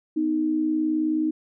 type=tone pair together; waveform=sine; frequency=251.8 / 311.2 Hz; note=B3 / D#4; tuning=+34 / 0 cents; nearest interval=major third; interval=366 cents; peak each=-29 / -21 dBFS; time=0.16-1.31 s; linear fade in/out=10 ms; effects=none